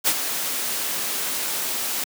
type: noise with ADSR envelope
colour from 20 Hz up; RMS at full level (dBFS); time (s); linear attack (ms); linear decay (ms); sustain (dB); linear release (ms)
white; -17; 0.04-2.04; 37; 53; -9; 3
effects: high-pass 200 Hz 12 dB/octave